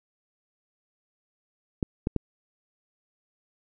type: clicks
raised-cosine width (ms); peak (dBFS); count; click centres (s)
3; -12; 3; 1.828 / 2.071 / 2.163
effects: none